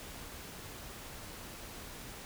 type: silence
effects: pink hiss -47 dBFS RMS until 2.25 s